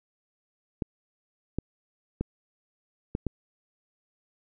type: clicks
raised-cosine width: 3 ms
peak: -15 dBFS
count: 5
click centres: 0.822 / 1.586 / 2.21 / 3.151 / 3.267 s
effects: none